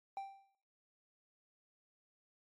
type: tone with exponential decay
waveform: triangle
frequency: 784 Hz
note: G5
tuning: in tune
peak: -36 dBFS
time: 0.17-0.55 s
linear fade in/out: 1 ms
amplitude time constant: 82 ms
effects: noise-tail reverb RT60 0.7 s tail -25 dB re dry + AAC 32 kbps